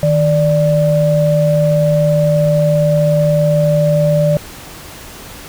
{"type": "tone pair together", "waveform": "sine", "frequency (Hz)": [155.56, 587.3], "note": ["D#3", "D5"], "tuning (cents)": [0, 0], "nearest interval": "octave + major seventh", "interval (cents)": 2300, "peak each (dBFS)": -12, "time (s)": [0.03, 4.37], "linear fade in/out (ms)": 0, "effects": ["pink hiss -33 dBFS RMS until 5.48 s"]}